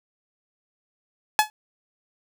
sawtooth tone with exponential decay, 854 Hz, G#5, 48 cents sharp, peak -7 dBFS, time 1.39-1.5 s, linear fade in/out 0 ms, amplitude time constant 23 ms, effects none

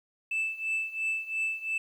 sine tone with tremolo, 2637 Hz, E7, in tune, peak -23 dBFS, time 0.31-1.78 s, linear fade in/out 5 ms, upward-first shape triangle, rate 2.9 Hz, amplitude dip 90%, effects tanh soft clip ceiling -25 dBFS + 10-bit

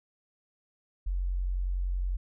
sine tone, 45.42 Hz, F#1, 31 cents flat, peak -27 dBFS, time 1.06-2.17 s, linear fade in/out 10 ms, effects none

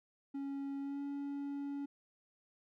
triangle tone with pitch glide, 277.2 to 282.2 Hz, C#4 to C#4, 0 to +31 cents, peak -36 dBFS, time 0.34-1.86 s, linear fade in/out 10 ms, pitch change +31 cents, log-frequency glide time 0.8-1.01 s, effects none

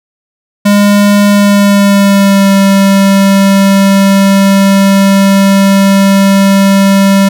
square tone with pitch glide, 203.7 to 196.08 Hz, G#3 to G3, -33 to +1 cents, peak -4 dBFS, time 0.65-7.29 s, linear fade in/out 10 ms, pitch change -66 cents, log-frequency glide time 1.28-2.53 s, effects none

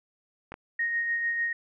clicks, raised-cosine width 0.5 ms, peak -24 dBFS, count 2, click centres 0.52 / 0.541 s
sine tone with tremolo, 1864.7 Hz, A#6, in tune, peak -24 dBFS, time 0.79-1.53 s, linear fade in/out 5 ms, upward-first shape sine, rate 6.7 Hz, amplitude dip 35%
effects none

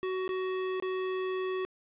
square tone with dropouts, 373.7 Hz, F#4, 17 cents sharp, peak -31 dBFS, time 0.03-1.65 s, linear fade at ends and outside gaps 0 ms, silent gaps 0.278-0.291 / 0.8-0.824 s, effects resampled to 8000 Hz + 10-bit

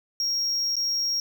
triangle tone with dropouts, 5588 Hz, F8, in tune, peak -22 dBFS, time 0.2-1.2 s, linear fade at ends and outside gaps 1 ms, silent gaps 0.756-0.766 s, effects none

